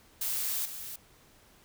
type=noise with level steps; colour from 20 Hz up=blue; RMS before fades=-32 / -41 dBFS; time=0.21-0.96 s; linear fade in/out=5 ms; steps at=0.65 s; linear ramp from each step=5 ms; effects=pink hiss -60 dBFS RMS until 1.64 s